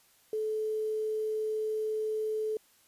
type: tone with quantisation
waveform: sine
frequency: 433 Hz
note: A4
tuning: 28 cents flat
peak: -29 dBFS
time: 0.33-2.57 s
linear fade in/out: 2 ms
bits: 9
effects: white hiss -64 dBFS RMS until 2.87 s + resampled to 32000 Hz